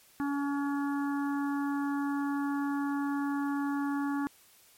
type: harmonic tone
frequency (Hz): 282.9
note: C#4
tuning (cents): +35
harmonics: 1 / 3 / 4 / 5 / 6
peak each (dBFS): -29 / -39 / -41 / -43 / -45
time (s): 0.2-4.27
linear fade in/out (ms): 0
effects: white hiss -60 dBFS RMS until 4.77 s + MP3 64 kbps